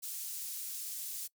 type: high-pass noise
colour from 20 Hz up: pink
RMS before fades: -41 dBFS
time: 0.02-1.28 s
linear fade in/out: 20 ms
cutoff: 7900 Hz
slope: 12 dB/octave
effects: noise-tail reverb RT60 0.1 s tail -22 dB re dry